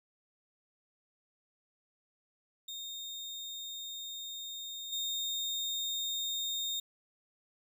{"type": "tone with level steps", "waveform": "35% pulse", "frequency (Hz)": 3680, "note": "A#7", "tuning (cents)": -23, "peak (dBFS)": [-38, -31], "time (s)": [2.68, 6.8], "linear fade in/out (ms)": 5, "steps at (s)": 4.92, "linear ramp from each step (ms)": 10, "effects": []}